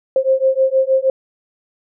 sine beating tone pair, 526 / 532.4 Hz, C5 / C5, +9 / +30 cents, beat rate 6.4 Hz, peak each -15 dBFS, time 0.16-1.1 s, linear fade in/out 2 ms, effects none

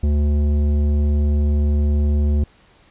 sine tone with tanh clipping, 73.42 Hz, D2, in tune, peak -16 dBFS, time 0.03-2.44 s, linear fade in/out 5 ms, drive 12 dB, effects pink hiss -53 dBFS RMS until 2.9 s + resampled to 8000 Hz

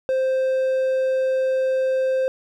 triangle tone, 523.3 Hz, C5, in tune, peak -16 dBFS, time 0.09-2.28 s, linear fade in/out 0 ms, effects none

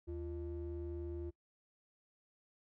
triangle ring-modulated tone, 133.5 Hz, C3, 35 cents sharp, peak -35 dBFS, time 0.07-1.31 s, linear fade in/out 20 ms, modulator 212 Hz, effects noise-tail reverb RT60 0.1 s tail -22 dB re dry

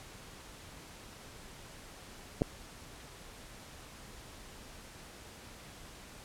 clicks, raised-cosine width 2 ms, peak -24 / -13 dBFS, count 2, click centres 2.412 / 2.419 s, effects pink hiss -51 dBFS RMS until 6.24 s + low-pass 11000 Hz 12 dB/octave

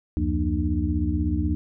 sine tone cluster, 72.6 / 88.9 / 175.4 / 235 / 302.1 Hz, D2 / F2 / F3 / A#3 / D4, -19 / +31 / +8 / +14 / +49 cents, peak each -25 / -27 / -31 / -31 / -27 dBFS, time 0.17-1.55 s, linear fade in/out 0 ms, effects none

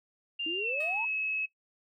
sine tone with pitch glide, 2794 to 2577 Hz, F7 to E7, 0 to -40 cents, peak -30 dBFS, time 0.39-1.46 s, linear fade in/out 10 ms, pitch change -140 cents, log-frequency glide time 0.58-0.79 s
sine exponential sweep, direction up, 309.1 to 957 Hz, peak -35 dBFS, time 0.46-1.05 s, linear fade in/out 5 ms
10% pulse tone with exponential decay, 618 Hz, D#5, 12 cents flat, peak -36 dBFS, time 0.8-1.14 s, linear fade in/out 5 ms, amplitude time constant 73 ms
effects noise-tail reverb RT60 0.1 s tail -17 dB re dry

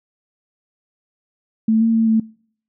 sine tone with pitch steps, 221.3 / 226.8 / 225 / 221.7 Hz, A3 / A#3 / A3 / A3, +10 / -47 / +39 / +13 cents, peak -12 dBFS, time 1.68-2.2 s, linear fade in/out 5 ms, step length 130 ms, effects noise-tail reverb RT60 0.6 s tail -26 dB re dry

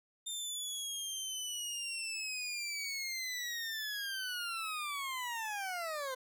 20% pulse linear sweep, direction down, 3621 to 506 Hz, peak -32 dBFS, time 0.26-6.15 s, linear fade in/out 10 ms, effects none

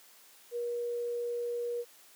sine tone, 477.8 Hz, A#4, 43 cents sharp, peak -31 dBFS, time 0.51-1.85 s, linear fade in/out 50 ms, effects white hiss -58 dBFS RMS until 2.15 s + high-pass 300 Hz 12 dB/octave

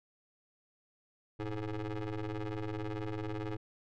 25% pulse ring-modulated tone, 104.5 Hz, G#2, 11 cents sharp, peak -29 dBFS, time 1.39-3.57 s, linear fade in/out 10 ms, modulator 218 Hz, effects low-pass 3000 Hz 12 dB/octave

